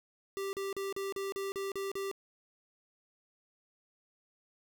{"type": "tone bursts", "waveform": "square", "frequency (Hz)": 392, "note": "G4", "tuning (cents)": 0, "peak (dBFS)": -35, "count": 9, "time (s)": [0.37, 2.114], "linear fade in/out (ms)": 0, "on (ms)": 160, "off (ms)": 38, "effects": []}